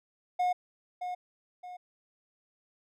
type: tone with echo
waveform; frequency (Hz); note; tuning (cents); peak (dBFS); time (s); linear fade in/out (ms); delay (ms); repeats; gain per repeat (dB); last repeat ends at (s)
triangle; 722; F#5; -43; -23; 0.39-0.53; 10; 620; 2; -8; 1.77
effects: none